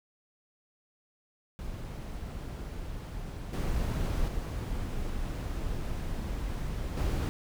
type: noise with level steps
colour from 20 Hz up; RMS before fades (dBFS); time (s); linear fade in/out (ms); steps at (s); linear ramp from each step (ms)
brown; -38 / -30 / -34 / -29; 1.59-7.29; 0; 3.53 / 4.28 / 6.97; 2
effects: none